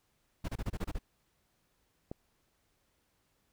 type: noise bursts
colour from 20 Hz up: brown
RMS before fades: -34 dBFS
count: 8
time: 0.44-0.989 s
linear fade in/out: 10 ms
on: 45 ms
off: 27 ms
type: click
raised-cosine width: 2 ms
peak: -26 dBFS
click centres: 2.115 s
effects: pink hiss -75 dBFS RMS until 3.52 s